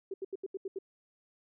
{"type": "tone bursts", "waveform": "sine", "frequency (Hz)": 386.2, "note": "G4", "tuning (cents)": -26, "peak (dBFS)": -34, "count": 7, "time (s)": [0.11, 0.788], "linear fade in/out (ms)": 5, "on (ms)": 30, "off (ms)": 78, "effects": []}